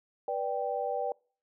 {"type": "chord", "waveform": "sine", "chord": "G major", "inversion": "first", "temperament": "equal with one note detuned", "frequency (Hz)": [489.3, 587.3, 784], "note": ["B4", "D5", "G5"], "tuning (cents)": [-16, 0, 0], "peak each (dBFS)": [-34, -34, -33], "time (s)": [0.28, 1.12], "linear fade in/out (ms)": 2, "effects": ["noise-tail reverb RT60 0.4 s tail -25 dB re dry"]}